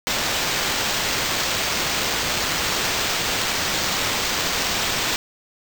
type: noise with sample-and-hold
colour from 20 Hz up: white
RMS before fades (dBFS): -23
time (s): 0.07-5.16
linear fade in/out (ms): 0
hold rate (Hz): 11025
effects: none